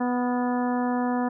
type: harmonic tone with a mistuned harmonic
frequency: 246.9 Hz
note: B3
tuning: in tune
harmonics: 1 / 2 / 3 / 4 / 5 / 6 / 7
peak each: -24 / -32 / -30 / -33 / -39 / -42 / -40 dBFS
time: 0-1.29 s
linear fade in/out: 10 ms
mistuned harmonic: 6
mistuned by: -34 cents
effects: none